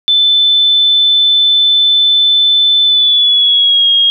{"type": "tone with pitch glide", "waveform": "sine", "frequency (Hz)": [3520, 3265], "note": ["A7", "G#7"], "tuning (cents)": [0, -30], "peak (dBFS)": -6, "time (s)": [0.08, 4.1], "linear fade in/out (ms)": 0, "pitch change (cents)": -130, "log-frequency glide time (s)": [2.85, 3.89], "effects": []}